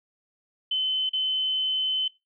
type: tone with dropouts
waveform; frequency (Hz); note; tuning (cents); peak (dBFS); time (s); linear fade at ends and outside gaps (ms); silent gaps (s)
sine; 3050; G7; -48; -23; 0.71-2.08; 5; 1.093-1.132
effects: noise-tail reverb RT60 0.2 s tail -18 dB re dry